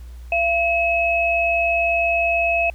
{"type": "tone pair together", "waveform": "sine", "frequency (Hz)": [680, 2571], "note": ["F5", "E7"], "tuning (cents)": [-46, -44], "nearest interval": "octave + major seventh", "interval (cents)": 2302, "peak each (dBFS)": [-19, -19], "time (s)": [0.32, 2.7], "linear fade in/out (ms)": 2, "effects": ["added 60 Hz sine -34 dBFS peak until 2.74 s", "pink hiss -54 dBFS RMS until 2.74 s"]}